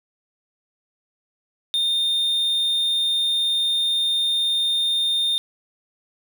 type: tone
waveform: triangle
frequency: 3639 Hz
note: A#7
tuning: 42 cents flat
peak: -17 dBFS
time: 1.74-5.38 s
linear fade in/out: 0 ms
effects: none